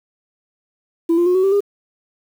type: tone with pitch steps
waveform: sine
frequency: 333.5 / 346.7 / 360.3 / 374.6 / 389.3 / 404.7 Hz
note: E4 / F4 / F#4 / F#4 / G4 / G#4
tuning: +20 / -13 / -46 / +21 / -12 / -45 cents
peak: -10 dBFS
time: 1.09-1.606 s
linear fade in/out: 10 ms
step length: 86 ms
effects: tanh soft clip ceiling -10 dBFS + 7-bit